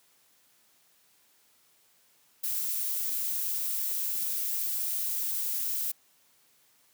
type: noise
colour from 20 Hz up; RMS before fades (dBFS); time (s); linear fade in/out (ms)
violet; -31; 2.43-5.92; 10
effects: white hiss -65 dBFS RMS until 6.93 s + high-pass 100 Hz 12 dB/octave